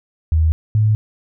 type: tone pair in turn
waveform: sine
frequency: 79.5 / 107.69 Hz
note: D#2 / A2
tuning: +38 / -37 cents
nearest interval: perfect fourth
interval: 525 cents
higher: second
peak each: -11 dBFS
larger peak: neither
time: 0.32-0.52 / 0.75-0.95 s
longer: neither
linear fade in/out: 0 ms
effects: none